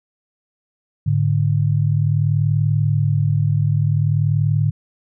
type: tone pair together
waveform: sine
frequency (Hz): 106.32 / 146.83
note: G#2 / D3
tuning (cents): +41 / 0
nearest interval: tritone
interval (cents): 559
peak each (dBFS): -17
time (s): 1.06-4.71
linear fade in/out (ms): 10
effects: none